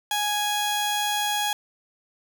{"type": "tone pair together", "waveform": "sawtooth", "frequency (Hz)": [830.6, 1661.2], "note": ["G#5", "G#6"], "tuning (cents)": [0, 0], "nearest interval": "octave", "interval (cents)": 1200, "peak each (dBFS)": [-21, -21], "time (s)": [0.11, 1.53], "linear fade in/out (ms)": 2, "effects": []}